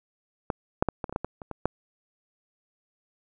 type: clicks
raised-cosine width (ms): 1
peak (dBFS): -12 / -6 / -10 / -16 / -23 / -21 / -12 / -16 / -25 / -20 / -9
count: 11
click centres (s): 0.502 / 0.825 / 0.887 / 1.042 / 1.095 / 1.126 / 1.161 / 1.246 / 1.418 / 1.513 / 1.656
effects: none